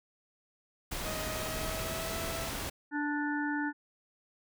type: noise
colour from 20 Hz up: pink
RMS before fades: -37 dBFS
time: 0.91-2.7 s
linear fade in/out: 10 ms
type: tone with pitch glide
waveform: sawtooth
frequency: 627 to 659.7 Hz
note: D#5 to E5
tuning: +13 to +1 cents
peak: -35 dBFS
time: 1.04-2.5 s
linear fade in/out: 20 ms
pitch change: +88 cents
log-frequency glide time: 1.28-2.21 s
type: harmonic tone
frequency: 293.7 Hz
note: D4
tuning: in tune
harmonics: 1 / 3 / 5 / 6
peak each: -32 / -38 / -37 / -39 dBFS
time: 2.91-3.73 s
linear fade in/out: 50 ms
effects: none